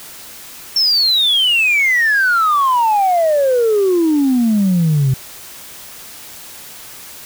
sine exponential sweep, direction down, 5460 to 127.6 Hz, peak -9 dBFS, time 0.76-5.14 s, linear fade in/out 5 ms, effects tanh soft clip ceiling -8 dBFS + white hiss -35 dBFS RMS until 7.25 s

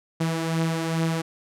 sawtooth beating tone pair, 163 / 165.4 Hz, E3 / E3, -19 / +6 cents, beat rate 2.4 Hz, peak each -20 / -26 dBFS, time 0.2-1.22 s, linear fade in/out 10 ms, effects low-pass 11000 Hz 12 dB/octave

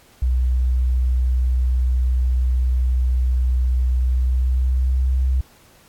sine tone with pitch glide, 62.6 to 64.77 Hz, B1 to C2, +24 to -17 cents, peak -15 dBFS, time 0.22-5.41 s, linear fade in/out 5 ms, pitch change +59 cents, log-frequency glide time 4.03-5.28 s, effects pink hiss -52 dBFS RMS until 5.88 s + AAC 64 kbps

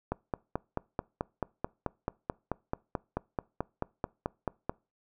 click train, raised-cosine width 1 ms, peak -16 dBFS, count 22, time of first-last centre 0.12-4.695 s, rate 4.59 Hz, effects noise-tail reverb RT60 0.3 s tail -24 dB re dry

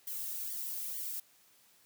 violet noise with flanger, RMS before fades -39 dBFS, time 0.07-1.2 s, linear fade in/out 5 ms, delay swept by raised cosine 0.77 to 2.07 ms, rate 2.2 Hz, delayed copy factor -0.95, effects white hiss -65 dBFS RMS until 1.85 s + high-pass 80 Hz 12 dB/octave

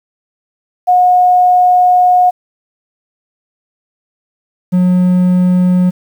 sine / triangle tone pair in turn, 724 / 181 Hz, F#5 / F#3, -38 / -38 cents, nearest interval 2 octaves, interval 2400 cents, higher first, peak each -5 dBFS, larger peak neither, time 0.87-2.31 / 4.72-5.91 s, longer first, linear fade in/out 20 ms, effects 7-bit

